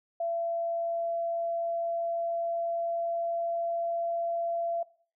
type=tone with pitch glide; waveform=sine; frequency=675 to 678.9 Hz; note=E5 to F5; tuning=+41 to -49 cents; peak=-28 dBFS; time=0.2-4.83 s; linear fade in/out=5 ms; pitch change=+10 cents; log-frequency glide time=0.7-4.04 s; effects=noise-tail reverb RT60 0.5 s tail -20 dB re dry